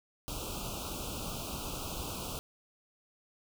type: band-stop noise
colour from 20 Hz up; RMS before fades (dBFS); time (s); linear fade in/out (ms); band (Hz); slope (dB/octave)
pink; -39; 0.28-2.39; 0; 1400 to 2500; 96
effects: none